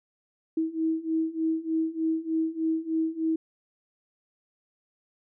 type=beating tone pair; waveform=sine; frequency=320 / 323.3 Hz; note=D#4 / E4; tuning=+49 / -34 cents; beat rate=3.3 Hz; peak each=-29 / -27 dBFS; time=0.57-3.36 s; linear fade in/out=5 ms; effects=none